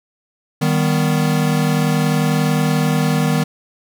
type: chord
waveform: square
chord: Eb augmented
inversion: none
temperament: equal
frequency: 155.56 / 196 / 246.9 Hz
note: Eb3 / G3 / B3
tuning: 0 / 0 / 0 cents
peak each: -17 / -22 / -21 dBFS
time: 0.61-3.44 s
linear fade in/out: 10 ms
effects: none